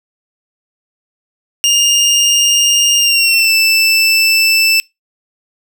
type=tone with pitch glide; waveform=25% pulse; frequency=2824 to 2650 Hz; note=F7 to E7; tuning=+19 to +9 cents; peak=-5 dBFS; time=1.64-4.8 s; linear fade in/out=0 ms; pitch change=-110 cents; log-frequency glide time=2.97-3.53 s; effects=noise-tail reverb RT60 0.2 s tail -24 dB re dry